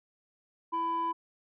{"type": "tone pair together", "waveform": "sine", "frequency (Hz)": [333.2, 998.5], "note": ["E4", "B5"], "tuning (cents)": [19, 19], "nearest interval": "octave + perfect fifth", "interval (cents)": 1900, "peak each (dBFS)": [-37, -27], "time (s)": [0.72, 1.13], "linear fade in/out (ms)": 20, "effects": ["tanh soft clip ceiling -25 dBFS"]}